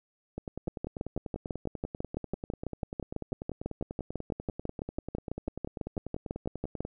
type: two click trains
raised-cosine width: 2 ms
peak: -19 / -23 dBFS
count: 38 / 67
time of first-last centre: 0.68-6.806 / 0.38-6.851 s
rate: 6.04 / 10.2 Hz
effects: none